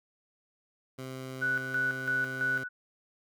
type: tone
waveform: 15% pulse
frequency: 130.81 Hz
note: C3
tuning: in tune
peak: -32 dBFS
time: 0.98-2.64 s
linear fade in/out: 10 ms
type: tone with tremolo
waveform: sine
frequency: 1480 Hz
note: F#6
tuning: in tune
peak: -26 dBFS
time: 1.41-2.69 s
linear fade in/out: 20 ms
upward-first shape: square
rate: 3 Hz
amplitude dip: 65%
effects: none